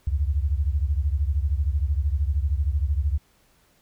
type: beating tone pair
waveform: sine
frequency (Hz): 68.2 / 81.2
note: C#2 / E2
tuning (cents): -28 / -26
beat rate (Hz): 13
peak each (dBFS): -22 / -25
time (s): 0.07-3.18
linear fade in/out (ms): 5
effects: pink hiss -62 dBFS RMS until 3.81 s